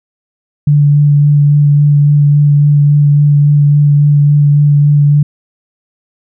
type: tone with vibrato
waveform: sine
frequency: 145.7 Hz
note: D3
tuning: 13 cents flat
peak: -4 dBFS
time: 0.67-5.23 s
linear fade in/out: 5 ms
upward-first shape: sine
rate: 3.6 Hz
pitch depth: 13 cents each way
effects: none